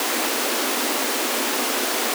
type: high-pass noise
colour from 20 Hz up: pink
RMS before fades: -23 dBFS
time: 0-2.14 s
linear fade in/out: 2 ms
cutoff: 230 Hz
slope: 96 dB/octave
effects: none